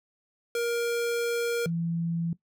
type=tone pair in turn; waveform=square / sine; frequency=470.8 / 167.8 Hz; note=A#4 / E3; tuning=+17 / +31 cents; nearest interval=octave + tritone; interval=1786 cents; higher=first; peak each=-26 dBFS; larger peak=neither; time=0.55-1.66 / 1.66-2.33 s; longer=first; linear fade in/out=2 ms; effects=noise-tail reverb RT60 0.1 s tail -17 dB re dry